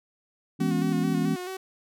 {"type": "chord", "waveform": "sine", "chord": "C# minor seventh", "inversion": "first", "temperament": "equal", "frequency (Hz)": [164.81, 207.7, 246.9, 277.2], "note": ["E3", "G#3", "B3", "C#4"], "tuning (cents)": [0, 0, 0, 0], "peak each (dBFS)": [-27, -29, -29, -28], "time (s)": [0.59, 1.36], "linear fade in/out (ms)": 20}
{"type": "tone with vibrato", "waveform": "sawtooth", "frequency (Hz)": 370, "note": "F#4", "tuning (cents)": 0, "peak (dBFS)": -29, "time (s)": [0.6, 1.57], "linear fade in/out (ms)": 5, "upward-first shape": "square", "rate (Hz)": 4.6, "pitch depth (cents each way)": 38}
{"effects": []}